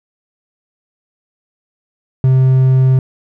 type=tone; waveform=triangle; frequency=130.7 Hz; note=C3; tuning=1 cent flat; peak=-5 dBFS; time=2.24-2.99 s; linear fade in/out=2 ms; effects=none